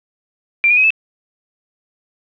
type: tone with pitch steps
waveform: sine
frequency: 2366 / 2447 / 2530 / 2616 Hz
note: D7 / D#7 / D#7 / E7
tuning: +12 / -29 / +28 / -14 cents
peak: -9 dBFS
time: 0.64-0.904 s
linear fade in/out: 0 ms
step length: 66 ms
effects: resampled to 8000 Hz + 7-bit